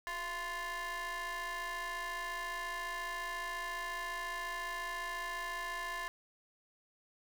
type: ring-modulated tone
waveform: 35% pulse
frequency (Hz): 354.3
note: F4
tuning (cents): +25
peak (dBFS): -33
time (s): 0.07-6.08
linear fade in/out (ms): 0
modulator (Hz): 1390
effects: none